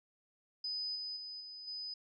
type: tone with level steps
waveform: sine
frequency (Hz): 5000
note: D#8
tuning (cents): +8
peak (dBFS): -36 / -39 / -43 / -46 / -40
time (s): 0.64-1.94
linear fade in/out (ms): 5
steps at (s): 0.95 / 1.16 / 1.4 / 1.67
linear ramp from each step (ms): 10
effects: none